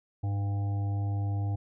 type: harmonic tone with a mistuned harmonic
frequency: 100.1 Hz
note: G2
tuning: 37 cents sharp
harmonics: 1 / 3 / 5 / 7 / 8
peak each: -27 / -42 / -51 / -47 / -47 dBFS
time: 0.23-1.56 s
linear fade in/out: 10 ms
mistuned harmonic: 1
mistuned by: +27 cents
effects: none